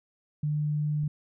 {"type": "tone", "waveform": "sine", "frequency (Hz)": 149.7, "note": "D3", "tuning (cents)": 33, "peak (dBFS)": -25, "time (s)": [0.43, 1.08], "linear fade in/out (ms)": 5}
{"type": "click", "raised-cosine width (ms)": 5, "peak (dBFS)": -31, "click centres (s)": 1.035}
{"effects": []}